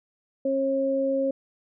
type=tone pair together; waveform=sine; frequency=270.7 / 541.4 Hz; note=C#4 / C#5; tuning=-41 / -41 cents; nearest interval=octave; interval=1200 cents; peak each=-27 / -23 dBFS; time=0.45-1.31 s; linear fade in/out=5 ms; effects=none